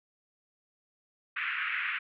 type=band-pass noise; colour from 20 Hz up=white; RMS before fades=-33 dBFS; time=1.36-1.99 s; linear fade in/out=10 ms; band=1300 to 2600 Hz; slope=48 dB/octave; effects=none